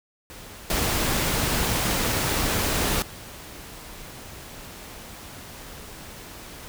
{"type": "noise with level steps", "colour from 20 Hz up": "pink", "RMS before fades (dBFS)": [-42, -24, -41], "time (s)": [0.3, 6.68], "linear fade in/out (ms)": 0, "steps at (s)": [0.7, 3.02], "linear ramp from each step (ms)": 2, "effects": []}